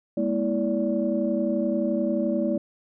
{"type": "tone cluster", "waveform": "sine", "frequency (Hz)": [207.2, 238.7, 327, 578], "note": ["G#3", "A#3", "E4", "D5"], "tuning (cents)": [-4, 41, -14, -28], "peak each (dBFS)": -27, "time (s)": [0.17, 2.58], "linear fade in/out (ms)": 5, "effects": ["tanh soft clip ceiling -11 dBFS"]}